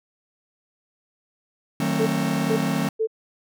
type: chord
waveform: 45% pulse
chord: D# diminished seventh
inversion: none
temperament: just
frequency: 155.56 / 186.68 / 224 / 268.8 Hz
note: D#3 / F#3 / A3 / C4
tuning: 0 / +16 / +31 / +47 cents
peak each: -27 dBFS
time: 1.8-2.89 s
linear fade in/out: 2 ms
type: tone bursts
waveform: sine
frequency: 442.4 Hz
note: A4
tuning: 9 cents sharp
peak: -19 dBFS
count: 3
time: 1.99-3.073 s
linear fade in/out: 20 ms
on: 81 ms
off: 420 ms
effects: none